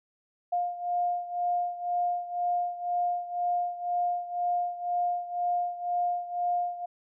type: beating tone pair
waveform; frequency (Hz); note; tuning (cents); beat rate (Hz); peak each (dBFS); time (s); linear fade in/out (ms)
sine; 706 / 708; F5 / F5; +19 / +23; 2; -28 / -32; 0.52-6.86; 10
effects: none